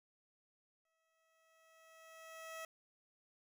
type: tone with exponential growth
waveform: 15% pulse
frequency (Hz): 647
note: E5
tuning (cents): -32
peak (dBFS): -38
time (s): 0.85-2.65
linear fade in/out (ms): 2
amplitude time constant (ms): 390
effects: none